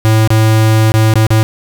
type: tone with dropouts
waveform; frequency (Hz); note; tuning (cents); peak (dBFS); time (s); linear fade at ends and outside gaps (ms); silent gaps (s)
square; 110; A2; 0; -7; 0.05-1.43; 0; 0.275-0.304 / 0.919-0.94 / 1.138-1.156 / 1.267-1.305
effects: none